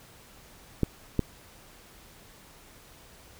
clicks, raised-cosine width 3 ms, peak -10 dBFS, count 2, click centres 0.833 / 1.193 s, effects pink hiss -53 dBFS RMS until 3.39 s

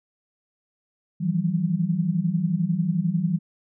sine tone cluster, 160.7 / 171.9 / 191.9 Hz, E3 / F3 / G3, -44 / -27 / -37 cents, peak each -25 dBFS, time 1.2-3.39 s, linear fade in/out 20 ms, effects none

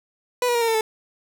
30% pulse tone with pitch steps, 493.9 / 482.3 / 471.1 / 460 / 449.3 / 438.7 Hz, B4 / B4 / A#4 / A#4 / A4 / A4, 0 / -41 / +18 / -23 / +36 / -5 cents, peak -16 dBFS, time 0.42-0.81 s, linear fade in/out 2 ms, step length 65 ms, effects none

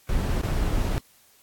brown noise with dropouts, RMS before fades -24 dBFS, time 0.09-0.98 s, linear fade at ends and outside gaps 0 ms, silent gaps 0.414-0.434 s, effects white hiss -58 dBFS RMS until 1.42 s + AAC 64 kbps

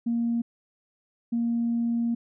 sine tone pair in turn, 234 / 234 Hz, A#3 / A#3, +7 / +7 cents, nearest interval unison, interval 0 cents, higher neither, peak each -22 dBFS, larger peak neither, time 0.06-0.42 / 1.32-2.15 s, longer second, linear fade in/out 10 ms, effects tanh soft clip ceiling -18 dBFS

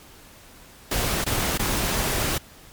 pink noise with dropouts, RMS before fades -24 dBFS, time 0.91-2.38 s, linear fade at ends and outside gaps 5 ms, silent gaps 1.242-1.263 / 1.577-1.593 s, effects pink hiss -48 dBFS RMS until 2.72 s + MP3 96 kbps

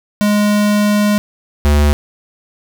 square tone pair in turn, 207.7 / 73.43 Hz, G#3 / D2, 0 / 0 cents, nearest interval octave + tritone, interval 1800 cents, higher first, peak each -11 / -9 dBFS, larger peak second, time 0.21-1.18 / 1.65-1.93 s, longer first, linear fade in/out 0 ms, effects none

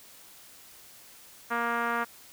5% pulse tone with low-pass filter, 235 Hz, A#3, 14 cents sharp, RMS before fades -29 dBFS, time 1.5-2.05 s, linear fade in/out 20 ms, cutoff 1400 Hz, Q 2, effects white hiss -52 dBFS RMS until 2.32 s

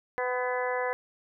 harmonic tone with a mistuned harmonic, 250.6 Hz, B3, 25 cents sharp, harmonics 2 / 3 / 4 / 5 / 6 / 7 / 8, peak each -30 / -35 / -34 / -43 / -41 / -36 / -38 dBFS, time 0.18-0.93 s, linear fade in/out 0 ms, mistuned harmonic 7, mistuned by -31 cents, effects none

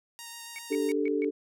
5% pulse tone with vibrato, 931 Hz, A#5, 2 cents flat, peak -29 dBFS, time 0.19-0.92 s, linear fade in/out 0 ms, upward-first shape square, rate 7.2 Hz, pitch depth 9 cents each way
sine tone bursts, 2240 Hz, C#7, 18 cents sharp, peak -37 dBFS, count 5, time 0.56-1.245 s, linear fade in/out 0 ms, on 25 ms, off 140 ms
sine chord, D suspended fourth, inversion none, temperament equal, 293.7 / 392 / 440 Hz, D4 / G4 / A4, 0 / 0 / 0 cents, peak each -29 / -31 / -29 dBFS, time 0.7-1.31 s, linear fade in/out 20 ms
effects none

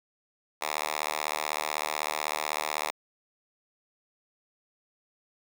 5% pulse tone with high-pass filter, 76 Hz, D#2, 40 cents flat, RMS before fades -32 dBFS, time 0.61-2.91 s, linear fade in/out 10 ms, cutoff 970 Hz, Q 0.97, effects none

